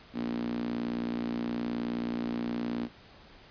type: tone with high-pass filter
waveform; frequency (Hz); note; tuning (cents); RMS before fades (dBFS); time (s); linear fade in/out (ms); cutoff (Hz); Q
sawtooth; 59; A#1; +22; -33; 0.13-2.89; 50; 250; 6.4
effects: pink hiss -54 dBFS RMS until 3.5 s + resampled to 11025 Hz